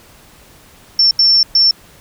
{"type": "tone bursts at uneven times", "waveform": "sine", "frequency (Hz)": 5410, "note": "E8", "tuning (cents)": 44, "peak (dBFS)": -7, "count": 3, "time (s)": [[0.99, 1.11], [1.19, 1.43], [1.55, 1.71]], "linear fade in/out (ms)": 2, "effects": ["pink hiss -44 dBFS RMS until 2 s"]}